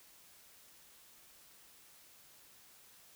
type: silence
effects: white hiss -61 dBFS RMS until 3.15 s